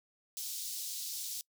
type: high-pass noise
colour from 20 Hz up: pink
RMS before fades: -40 dBFS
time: 0.37-1.41 s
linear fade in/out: 0 ms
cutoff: 4200 Hz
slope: 24 dB/octave
effects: noise-tail reverb RT60 0.1 s tail -24 dB re dry